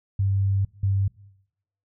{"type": "tone pair in turn", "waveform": "sine", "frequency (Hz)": [98, 98], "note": ["G2", "G2"], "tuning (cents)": [0, 0], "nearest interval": "unison", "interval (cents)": 0, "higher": "neither", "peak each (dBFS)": -19, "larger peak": "neither", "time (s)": [[0.19, 0.65], [0.83, 1.08]], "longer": "first", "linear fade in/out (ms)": 5, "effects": ["noise-tail reverb RT60 0.8 s tail -21 dB re dry"]}